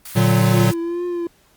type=high-pass noise; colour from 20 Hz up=white; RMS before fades=-34 dBFS; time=0.05-0.74 s; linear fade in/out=5 ms; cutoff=1100 Hz; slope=12 dB/octave
type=chord; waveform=square; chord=Bb augmented; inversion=none; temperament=equal; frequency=116.54 / 146.83 / 185 Hz; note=Bb2 / D3 / F#3; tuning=0 / 0 / 0 cents; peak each=-16 / -21 / -18 dBFS; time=0.15-0.72 s; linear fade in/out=20 ms
type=tone with vibrato; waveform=triangle; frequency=344.4 Hz; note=F4; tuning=24 cents flat; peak=-19 dBFS; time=0.4-1.27 s; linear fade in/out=2 ms; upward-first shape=triangle; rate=1.9 Hz; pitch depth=54 cents each way
effects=pink hiss -56 dBFS RMS until 1.56 s + Opus 32 kbps